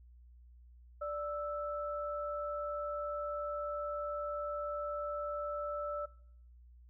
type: tone pair together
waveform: sine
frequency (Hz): 587.3 / 1318.5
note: D5 / E6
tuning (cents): 0 / 0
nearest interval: octave + major second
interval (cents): 1400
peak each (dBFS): -37 / -40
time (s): 1.01-6.06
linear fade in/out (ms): 10
effects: noise-tail reverb RT60 0.7 s tail -22 dB re dry + added 60 Hz sine -55 dBFS peak until 6.89 s